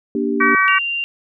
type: chord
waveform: sine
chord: G minor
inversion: first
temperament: equal with one note detuned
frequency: 236.6 / 293.7 / 392 Hz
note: Bb3 / D4 / G4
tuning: +26 / 0 / 0 cents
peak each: -21 dBFS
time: 0.15-0.55 s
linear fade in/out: 2 ms
type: harmonic tone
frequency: 381.3 Hz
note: G4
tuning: 48 cents flat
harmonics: 3 / 4 / 5 / 6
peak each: -16 / -17 / -18 / -19 dBFS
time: 0.4-0.79 s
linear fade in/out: 10 ms
type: tone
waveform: sine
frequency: 2779 Hz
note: F7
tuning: 9 cents flat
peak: -19 dBFS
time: 0.68-1.04 s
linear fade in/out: 0 ms
effects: none

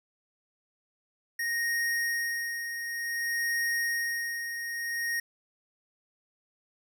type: tone with tremolo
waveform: square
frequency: 1864.7 Hz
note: A#6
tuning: in tune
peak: -27 dBFS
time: 1.39-5.2 s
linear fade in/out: 5 ms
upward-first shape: sine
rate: 0.55 Hz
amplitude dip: 55%
effects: none

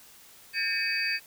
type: tone cluster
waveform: sine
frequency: 1618 / 1803 / 2261 / 2538 / 4631 Hz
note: G#6 / A6 / C#7 / D#7 / D8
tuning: -46 / +42 / +34 / +34 / -25 cents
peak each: -35 / -32 / -36 / -30 / -32 dBFS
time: 0.53-1.2 s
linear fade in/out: 50 ms
effects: white hiss -53 dBFS RMS until 1.26 s

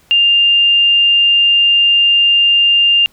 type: tone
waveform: sine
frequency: 2800 Hz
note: F7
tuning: 4 cents sharp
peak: -7 dBFS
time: 0.11-3.06 s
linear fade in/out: 0 ms
effects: pink hiss -51 dBFS RMS until 3.12 s

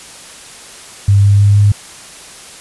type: tone with pitch steps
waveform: sine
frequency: 100 / 100.81 / 101.63 / 102.46 Hz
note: G2 / G2 / G#2 / G#2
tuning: +35 / +49 / -37 / -23 cents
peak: -5 dBFS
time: 1.08-1.72 s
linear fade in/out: 5 ms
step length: 160 ms
effects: white hiss -34 dBFS RMS until 2.6 s + resampled to 24000 Hz

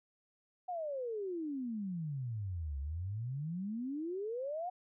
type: exponential two-way sweep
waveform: sine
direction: down then up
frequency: 743 to 67.2 to 743 Hz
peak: -36 dBFS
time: 0.68-4.7 s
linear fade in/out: 10 ms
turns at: 2.79 s
effects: none

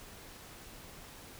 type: silence
effects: pink hiss -51 dBFS RMS until 1.39 s

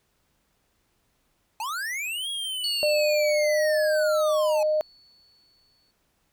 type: linear two-way sweep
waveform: square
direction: up then down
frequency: 830.6 to 3322 to 830.6 Hz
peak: -29 dBFS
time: 1.6-4.63 s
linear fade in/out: 2 ms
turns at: 2.29 s
type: tone with exponential decay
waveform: sine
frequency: 4435 Hz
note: C#8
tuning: in tune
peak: -25 dBFS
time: 2.64-5.91 s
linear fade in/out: 2 ms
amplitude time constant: 710 ms
type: tone with pitch glide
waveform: sine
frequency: 600 to 614.4 Hz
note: D5 to D#5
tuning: +37 to -22 cents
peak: -20 dBFS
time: 2.83-4.81 s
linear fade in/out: 0 ms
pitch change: +41 cents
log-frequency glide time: 3.42-3.67 s
effects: pink hiss -70 dBFS RMS until 6.32 s

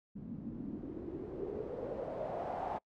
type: noise with low-pass filter sweep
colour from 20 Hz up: white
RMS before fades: -41 dBFS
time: 0.15-2.79 s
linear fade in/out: 20 ms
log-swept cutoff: 200 to 820 Hz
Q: 5.2
effects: noise-tail reverb RT60 0.1 s tail -26 dB re dry

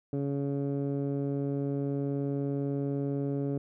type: tone with low-pass filter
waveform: 15% pulse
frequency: 140.3 Hz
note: C#3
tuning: 21 cents sharp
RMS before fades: -31 dBFS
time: 0.13-3.58 s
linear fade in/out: 2 ms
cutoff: 410 Hz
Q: 0.99
effects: none

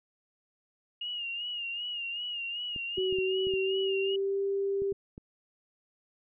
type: tone with vibrato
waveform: sine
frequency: 2843 Hz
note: F7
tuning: 30 cents sharp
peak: -33 dBFS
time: 1.01-4.16 s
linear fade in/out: 5 ms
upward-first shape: sine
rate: 2.6 Hz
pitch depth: 59 cents each way
type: clicks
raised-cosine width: 3 ms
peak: -31 dBFS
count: 9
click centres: 2.762 / 2.982 / 3.126 / 3.186 / 3.47 / 3.538 / 4.82 / 4.923 / 5.179 s
type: tone with pitch glide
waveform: sine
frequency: 375.4 to 395 Hz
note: F#4 to G4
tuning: +25 to +13 cents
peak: -27 dBFS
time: 2.97-4.93 s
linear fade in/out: 10 ms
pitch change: +88 cents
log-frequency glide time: 3.12-4.41 s
effects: none

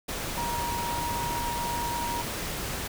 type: tone in noise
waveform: sine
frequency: 947 Hz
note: A#5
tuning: 27 cents sharp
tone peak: -30 dBFS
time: 0.37-2.22 s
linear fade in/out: 10 ms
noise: pink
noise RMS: -33 dBFS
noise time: 0.08-2.88 s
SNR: 0 dB
effects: none

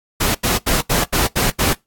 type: noise bursts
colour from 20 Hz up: pink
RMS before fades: -17 dBFS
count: 7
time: 0.2-1.736 s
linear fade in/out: 10 ms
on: 150 ms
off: 81 ms
effects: noise-tail reverb RT60 0.2 s tail -22 dB re dry + AAC 64 kbps

